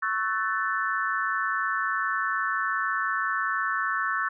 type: chord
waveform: sine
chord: F# minor seventh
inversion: second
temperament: equal with one note detuned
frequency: 1108.7 / 1318.5 / 1504.1 / 1760 Hz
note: C#6 / E6 / F#6 / A6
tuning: 0 / 0 / +28 / 0 cents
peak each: -30 dBFS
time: 0.02-4.29 s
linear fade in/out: 10 ms
effects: none